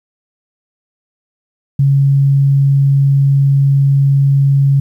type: tone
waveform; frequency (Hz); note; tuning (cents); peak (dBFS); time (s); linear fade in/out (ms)
sine; 138.59; C#3; 0; -7; 1.79-4.8; 5
effects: 8-bit